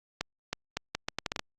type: accelerating click train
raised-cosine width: 0.2 ms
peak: -13 dBFS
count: 10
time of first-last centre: 0.21-1.394 s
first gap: 320 ms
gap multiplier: 0.75
effects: Opus 48 kbps